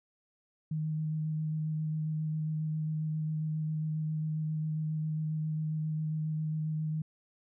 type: tone with vibrato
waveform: sine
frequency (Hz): 155.56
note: D#3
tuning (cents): 0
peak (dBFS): -30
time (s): 0.71-7.02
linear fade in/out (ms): 5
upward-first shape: square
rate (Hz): 7.4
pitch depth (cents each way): 10
effects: none